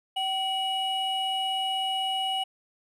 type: tone pair together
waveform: triangle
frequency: 765.5 / 2916 Hz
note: G5 / F#7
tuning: -41 / -26 cents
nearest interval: octave + major seventh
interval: 2315 cents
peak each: -27 dBFS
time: 0.16-2.44 s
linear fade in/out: 10 ms
effects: none